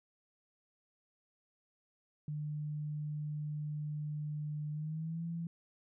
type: tone with pitch glide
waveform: sine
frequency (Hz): 150 to 167.4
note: D3 to E3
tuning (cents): +37 to +27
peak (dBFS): -36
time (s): 2.28-5.47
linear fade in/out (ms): 2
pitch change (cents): +190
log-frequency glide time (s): 4.72-5.24
effects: none